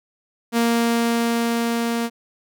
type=tone with level ramp; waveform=sawtooth; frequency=233.1 Hz; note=A#3; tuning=in tune; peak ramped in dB=-12 to -17 dBFS; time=0.52-2.1 s; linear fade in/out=50 ms; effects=none